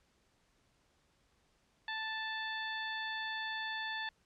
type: harmonic tone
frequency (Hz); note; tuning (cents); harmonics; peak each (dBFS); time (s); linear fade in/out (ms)
880; A5; 0; 1 / 2 / 3 / 4 / 5; -43 / -39 / -49 / -44 / -51; 1.88-4.09; 2
effects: pink hiss -73 dBFS RMS until 4.25 s + low-pass 8000 Hz 12 dB/octave